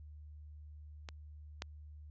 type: clicks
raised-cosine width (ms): 0.2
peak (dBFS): -27 / -21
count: 2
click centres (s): 1.088 / 1.621
effects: added 75 Hz sine -49 dBFS peak until 2.1 s + resampled to 16000 Hz